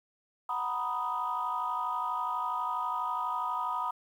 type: chord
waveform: sine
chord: B major seventh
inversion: second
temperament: equal with one note detuned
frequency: 740 / 935.6 / 987.8 / 1244.5 Hz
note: F#5 / A#5 / B5 / D#6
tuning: 0 / +6 / 0 / 0 cents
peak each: -39 / -36 / -33 / -33 dBFS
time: 0.49-3.91 s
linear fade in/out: 5 ms
effects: tanh soft clip ceiling -22 dBFS + 10-bit